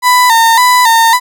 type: tone with vibrato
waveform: 35% pulse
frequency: 952 Hz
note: A#5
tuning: 36 cents sharp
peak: -3 dBFS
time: 0.02-1.2 s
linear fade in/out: 50 ms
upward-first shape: square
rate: 1.8 Hz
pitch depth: 76 cents each way
effects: none